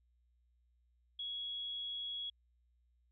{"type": "tone", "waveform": "sine", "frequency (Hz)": 3337, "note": "G#7", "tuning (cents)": 8, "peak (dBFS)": -39, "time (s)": [1.19, 2.3], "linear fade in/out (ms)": 5, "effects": ["added 60 Hz sine -70 dBFS peak until 3.11 s"]}